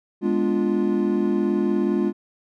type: chord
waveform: triangle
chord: G# diminished seventh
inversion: none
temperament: equal with one note detuned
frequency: 207.7 / 246.9 / 292 / 349.2 Hz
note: G#3 / B3 / D4 / F4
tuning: 0 / 0 / -10 / 0 cents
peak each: -21 / -25 / -24 / -21 dBFS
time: 0.21-2.13 s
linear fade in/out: 50 ms
effects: none